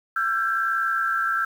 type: tone cluster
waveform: sine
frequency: 1345 / 1572 / 1633 Hz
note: E6 / G6 / G#6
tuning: +34 / +4 / -30 cents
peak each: -23 / -25 / -32 dBFS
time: 0.16-1.45 s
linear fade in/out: 5 ms
effects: 8-bit